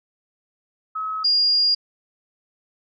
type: tone pair in turn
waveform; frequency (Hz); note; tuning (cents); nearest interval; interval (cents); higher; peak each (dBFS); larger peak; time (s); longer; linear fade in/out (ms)
sine; 1283 / 4832; E6 / D8; -47 / +48; octave + major seventh; 2295; second; -24 / -15; second; 0.95-1.24 / 1.24-1.75; second; 10
effects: none